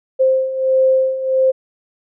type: beating tone pair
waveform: sine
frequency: 523.3 / 524.8 Hz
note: C5 / C5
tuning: 0 / +5 cents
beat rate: 1.5 Hz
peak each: -18 / -13 dBFS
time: 0.19-1.52 s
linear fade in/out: 20 ms
effects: none